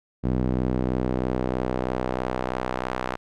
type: tone with band-pass filter sweep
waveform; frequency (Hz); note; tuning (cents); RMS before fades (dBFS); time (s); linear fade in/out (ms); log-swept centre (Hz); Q
sawtooth; 63.1; B1; +38; -26; 0.23-3.17; 20; 220 to 1100; 0.87
effects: none